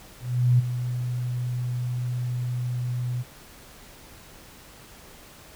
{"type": "tone with ADSR envelope", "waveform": "sine", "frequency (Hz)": 123.47, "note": "B2", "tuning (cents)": 0, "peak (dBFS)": -14, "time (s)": [0.2, 3.24], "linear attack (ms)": 390, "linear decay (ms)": 17, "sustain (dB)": -11, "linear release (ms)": 33, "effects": ["pink hiss -48 dBFS RMS until 5.55 s"]}